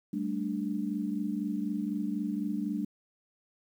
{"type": "chord", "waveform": "sine", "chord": "G suspended second", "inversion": "none", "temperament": "equal", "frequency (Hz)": [196, 220, 293.7], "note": ["G3", "A3", "D4"], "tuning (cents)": [0, 0, 0], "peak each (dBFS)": -34, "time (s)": [0.13, 2.85], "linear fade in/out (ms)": 5, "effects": ["10-bit"]}